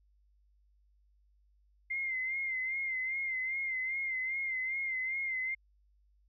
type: tone with vibrato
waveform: sine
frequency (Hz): 2093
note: C7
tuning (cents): 0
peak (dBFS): -32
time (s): 1.9-5.55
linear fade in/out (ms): 10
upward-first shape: sine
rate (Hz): 2.5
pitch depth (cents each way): 52
effects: added 50 Hz sine -65 dBFS peak until 6.28 s